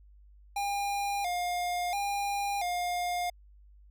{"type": "tone with vibrato", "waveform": "square", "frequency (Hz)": 756, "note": "F#5", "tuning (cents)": 37, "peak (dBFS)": -30, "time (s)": [0.56, 3.3], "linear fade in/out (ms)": 5, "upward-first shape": "square", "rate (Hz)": 0.73, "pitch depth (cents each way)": 110, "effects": ["added 50 Hz sine -53 dBFS peak until 3.9 s"]}